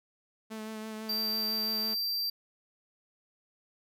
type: tone with vibrato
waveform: sawtooth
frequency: 218.2 Hz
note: A3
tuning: 14 cents flat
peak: -34 dBFS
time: 0.5-1.95 s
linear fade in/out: 20 ms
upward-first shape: sine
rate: 6 Hz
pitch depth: 19 cents each way
type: tone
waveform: square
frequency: 4699 Hz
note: D8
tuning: in tune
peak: -30 dBFS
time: 1.09-2.3 s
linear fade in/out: 5 ms
effects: none